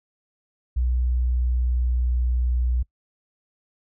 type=tone with pitch glide; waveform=sine; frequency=61.74 to 61.28 Hz; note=B1 to B1; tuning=0 to -13 cents; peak=-19 dBFS; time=0.76-2.83 s; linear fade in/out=10 ms; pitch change=-13 cents; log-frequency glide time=0.87-2.07 s; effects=noise-tail reverb RT60 0.1 s tail -23 dB re dry